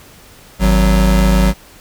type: tone pair together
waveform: square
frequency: 52.49 / 185.8 Hz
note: G#1 / F#3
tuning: +19 / +7 cents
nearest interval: octave + minor seventh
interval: 2188 cents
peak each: -11 / -14 dBFS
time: 0.59-1.54 s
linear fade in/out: 50 ms
effects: pink hiss -42 dBFS RMS until 1.8 s